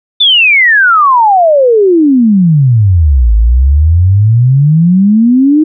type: exponential two-way sweep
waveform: sine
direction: down then up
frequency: 3589 to 52.6 to 316.4 Hz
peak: -3 dBFS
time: 0.2-5.64 s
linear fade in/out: 10 ms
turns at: 3.34 s
effects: none